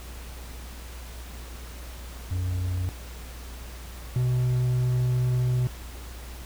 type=tone pair in turn; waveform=triangle; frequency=91 / 125.12 Hz; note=F#2 / B2; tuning=-28 / +23 cents; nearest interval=tritone; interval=551 cents; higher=second; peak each=-23 / -19 dBFS; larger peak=second; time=2.31-2.89 / 4.16-5.67 s; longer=second; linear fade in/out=0 ms; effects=added 60 Hz sine -38 dBFS peak until 6.45 s + pink hiss -45 dBFS RMS until 6.45 s